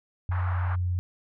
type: tone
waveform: sine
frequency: 89.7 Hz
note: F2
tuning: 47 cents sharp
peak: -24 dBFS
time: 0.29-0.99 s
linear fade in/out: 0 ms
type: band-pass noise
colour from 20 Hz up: pink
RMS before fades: -38 dBFS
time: 0.31-0.76 s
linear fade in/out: 10 ms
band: 870 to 1500 Hz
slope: 24 dB/octave
effects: none